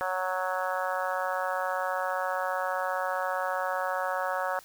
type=harmonic tone; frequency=185 Hz; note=F#3; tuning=in tune; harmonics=3 / 4 / 5 / 6 / 7 / 8 / 9; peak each=-33 / -34 / -35 / -36 / -36 / -37 / -38 dBFS; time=0.01-4.59 s; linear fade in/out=0 ms; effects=white hiss -53 dBFS RMS until 4.64 s